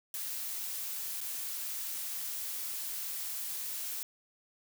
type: noise with dropouts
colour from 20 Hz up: blue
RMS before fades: -38 dBFS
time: 0.14-4.03 s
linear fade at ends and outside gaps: 1 ms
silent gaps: 1.206-1.212 s
effects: none